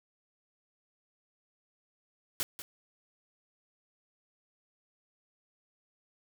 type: noise with echo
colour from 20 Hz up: white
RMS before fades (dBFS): -32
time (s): 2.4-2.43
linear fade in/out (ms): 0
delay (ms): 190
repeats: 1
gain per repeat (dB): -11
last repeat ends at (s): 2.62
effects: none